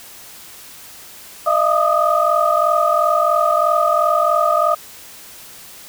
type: tone cluster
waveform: sine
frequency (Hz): 614 / 676 / 1211 / 1254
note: D#5 / E5 / D#6 / D#6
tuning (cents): -23 / +43 / -47 / +13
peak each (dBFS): -18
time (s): 1.46-4.75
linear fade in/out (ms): 10
effects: tanh soft clip ceiling -2 dBFS + white hiss -39 dBFS RMS until 5.88 s